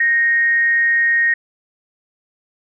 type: tone with frequency modulation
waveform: sine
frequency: 1864.7 Hz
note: A#6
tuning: in tune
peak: -12 dBFS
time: 0-1.34 s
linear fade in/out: 5 ms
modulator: 283 Hz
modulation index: 0.21
effects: none